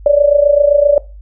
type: tone with amplitude modulation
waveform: sine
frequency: 578 Hz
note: D5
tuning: 28 cents flat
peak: -3 dBFS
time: 0.06-0.98 s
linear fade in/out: 2 ms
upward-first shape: sine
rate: 27.7 Hz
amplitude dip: 75%
effects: noise-tail reverb RT60 0.3 s tail -20 dB re dry + added 50 Hz sine -31 dBFS peak until 1.21 s